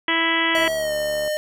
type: harmonic tone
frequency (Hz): 329.6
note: E4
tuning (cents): 0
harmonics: 1 / 2 / 3 / 4 / 5 / 6 / 7 / 8 / 9 / 10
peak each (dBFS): -26 / -32 / -26 / -30 / -29 / -21 / -31 / -31 / -28 / -28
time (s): 0.08-0.68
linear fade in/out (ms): 2
type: tone with pitch glide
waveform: square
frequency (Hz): 644 to 607.9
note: E5 to D#5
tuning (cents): -41 to -40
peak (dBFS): -22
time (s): 0.55-1.37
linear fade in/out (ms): 0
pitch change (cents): -99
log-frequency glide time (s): 0.75-0.93
type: click train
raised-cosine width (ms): 1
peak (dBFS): -24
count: 52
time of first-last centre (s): 0.58-1.277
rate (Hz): 73.2
effects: none